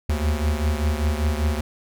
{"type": "beating tone pair", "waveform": "square", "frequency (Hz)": [74, 79.1], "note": ["D2", "D#2"], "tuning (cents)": [14, 29], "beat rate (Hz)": 5.1, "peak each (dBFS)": [-22, -26], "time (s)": [0.09, 1.61], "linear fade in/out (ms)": 5, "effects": []}